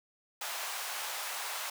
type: high-pass noise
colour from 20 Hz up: pink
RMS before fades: -38 dBFS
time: 0.41-1.7 s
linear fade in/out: 5 ms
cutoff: 700 Hz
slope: 24 dB/octave
effects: none